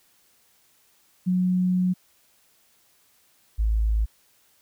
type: tone pair in turn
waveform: sine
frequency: 182.4 / 54.23 Hz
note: F#3 / A1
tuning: -24 / -24 cents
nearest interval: octave + major sixth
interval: 2100 cents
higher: first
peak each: -19 dBFS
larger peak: neither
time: 1.26-1.94 / 3.58-4.06 s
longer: first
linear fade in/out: 20 ms
effects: white hiss -62 dBFS RMS until 4.61 s